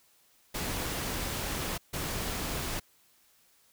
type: noise bursts at uneven times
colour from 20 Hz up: pink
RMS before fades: -34 dBFS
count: 2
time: 0.54-1.78 / 1.93-2.8 s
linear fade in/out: 10 ms
effects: white hiss -65 dBFS RMS until 3.72 s